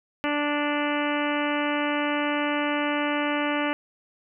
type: harmonic tone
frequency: 293.2 Hz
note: D4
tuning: 3 cents flat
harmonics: 1 / 2 / 3 / 4 / 5 / 6 / 7 / 8 / 9 / 10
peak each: -27 / -30 / -32 / -33 / -34 / -35 / -35 / -36 / -37 / -37 dBFS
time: 0.24-3.73 s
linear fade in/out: 0 ms
effects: none